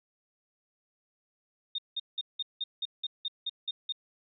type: tone bursts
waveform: sine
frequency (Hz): 3673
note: A#7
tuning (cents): -26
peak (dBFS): -30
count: 11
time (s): 1.75-3.924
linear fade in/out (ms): 5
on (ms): 34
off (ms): 180
effects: none